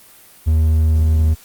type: tone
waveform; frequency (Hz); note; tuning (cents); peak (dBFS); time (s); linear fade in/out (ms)
triangle; 78.8; D#2; +23; -9; 0.46-1.35; 20
effects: white hiss -45 dBFS RMS until 1.44 s + Opus 32 kbps